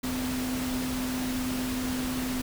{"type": "tone in noise", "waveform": "sine", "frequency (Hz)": 254.7, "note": "C4", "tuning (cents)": -46, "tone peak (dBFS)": -29, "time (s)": [0.03, 2.42], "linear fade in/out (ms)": 10, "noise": "pink", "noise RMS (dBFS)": -35, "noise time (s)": [0.03, 2.42], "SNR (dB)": 3, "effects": []}